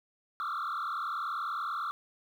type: tone with frequency modulation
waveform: sine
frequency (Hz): 1265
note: D#6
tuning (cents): +28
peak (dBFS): -29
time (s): 0.4-1.91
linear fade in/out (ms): 0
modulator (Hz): 40.2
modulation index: 3.5
effects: tanh soft clip ceiling -31 dBFS + 10-bit